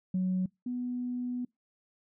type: tone pair in turn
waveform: sine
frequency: 185 / 246.9 Hz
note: F#3 / B3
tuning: 0 / 0 cents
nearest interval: perfect fourth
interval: 500 cents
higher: second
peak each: -25 / -31 dBFS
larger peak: first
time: 0.14-0.46 / 0.66-1.45 s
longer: second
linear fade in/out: 5 ms
effects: noise-tail reverb RT60 0.2 s tail -26 dB re dry + tanh soft clip ceiling -23 dBFS